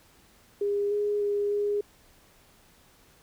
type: tone with pitch steps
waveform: sine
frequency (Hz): 406.3 / 413.6 / 408.7 / 411.2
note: G#4 / G#4 / G#4 / G#4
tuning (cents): -38 / -7 / -28 / -17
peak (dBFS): -24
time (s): 0.61-1.81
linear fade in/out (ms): 5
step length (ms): 300
effects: pink hiss -59 dBFS RMS until 3.22 s